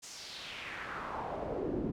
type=noise with band-pass filter sweep; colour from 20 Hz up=brown; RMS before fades=-39 dBFS; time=0.02-1.92 s; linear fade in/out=20 ms; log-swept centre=7100 to 260 Hz; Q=2.4; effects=none